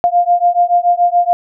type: beating tone pair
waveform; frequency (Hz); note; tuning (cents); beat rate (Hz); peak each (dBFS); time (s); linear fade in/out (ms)
sine; 698.5 / 705.5; F5 / F5; 0 / +17; 7; -12; 0.04-1.33; 0
effects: none